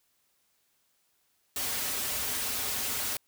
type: noise with comb filter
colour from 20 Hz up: white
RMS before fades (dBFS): -32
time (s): 1.56-3.17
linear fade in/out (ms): 2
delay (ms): 5.9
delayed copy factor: -0.7
effects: white hiss -72 dBFS RMS until 3.27 s